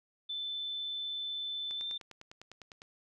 sine tone with pitch glide, 3524 to 3571 Hz, A7 to A7, +2 to +25 cents, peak -35 dBFS, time 0.29-1.98 s, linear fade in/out 10 ms, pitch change +23 cents, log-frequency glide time 1.77-1.82 s
click train, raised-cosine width 0.2 ms, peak -31 dBFS, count 12, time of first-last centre 1.71-2.819 s, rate 9.92 Hz
effects none

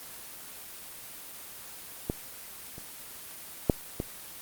clicks, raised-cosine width 2 ms, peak -14 / -29 / -6 / -17 dBFS, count 4, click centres 2.099 / 2.781 / 3.698 / 4.001 s, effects white hiss -44 dBFS RMS until 4.41 s + Opus 24 kbps

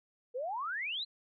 sine exponential sweep, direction up, 466.2 to 4221 Hz, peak -34 dBFS, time 0.34-1.05 s, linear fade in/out 20 ms, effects none

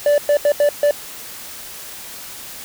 triangle tone bursts at uneven times, 583 Hz, D5, 13 cents flat, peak -9 dBFS, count 5, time 0.06-0.18 / 0.29-0.37 / 0.45-0.52 / 0.6-0.69 / 0.83-0.91 s, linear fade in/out 2 ms, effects white hiss -34 dBFS RMS until 2.64 s

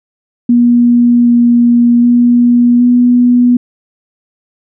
sine tone with pitch steps, 240.1 / 238.6 / 241.2 / 244.6 Hz, B3 / A#3 / B3 / B3, -49 / +41 / -41 / -16 cents, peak -4 dBFS, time 0.49-3.57 s, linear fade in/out 5 ms, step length 770 ms, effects none

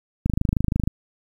click train, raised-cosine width 5 ms, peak -8 dBFS, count 17, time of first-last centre 0.26-0.875 s, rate 26 Hz, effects 8-bit

